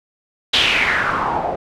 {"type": "noise with low-pass filter sweep", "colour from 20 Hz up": "white", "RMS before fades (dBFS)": -18, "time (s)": [0.53, 1.56], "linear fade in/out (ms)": 10, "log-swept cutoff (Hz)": [3600, 620], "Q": 4.2, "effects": []}